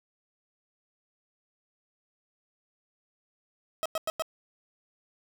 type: tone bursts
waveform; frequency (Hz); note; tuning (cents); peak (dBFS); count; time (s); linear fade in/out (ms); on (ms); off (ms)
30% pulse; 640; D#5; +49; -25; 4; 3.83-4.222; 0; 26; 96
effects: none